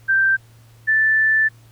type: tone pair in turn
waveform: sine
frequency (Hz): 1568 / 1760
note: G6 / A6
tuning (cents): 0 / 0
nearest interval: major second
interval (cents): 200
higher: second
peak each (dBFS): -13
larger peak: neither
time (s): 0.08-0.37 / 0.87-1.49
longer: second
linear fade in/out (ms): 20
effects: added 114 Hz sine -46 dBFS peak until 1.71 s + pink hiss -55 dBFS RMS until 1.71 s